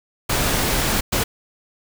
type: noise bursts at uneven times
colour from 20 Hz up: pink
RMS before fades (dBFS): -20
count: 2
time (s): 0.29-1.01 / 1.12-1.24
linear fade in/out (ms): 10
effects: none